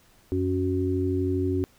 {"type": "harmonic tone", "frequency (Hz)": 92.5, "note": "F#2", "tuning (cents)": 0, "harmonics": [1, 3, 4], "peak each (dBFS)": [-27, -27, -27], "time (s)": [0.32, 1.64], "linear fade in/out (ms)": 0, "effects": ["pink hiss -59 dBFS RMS until 1.78 s"]}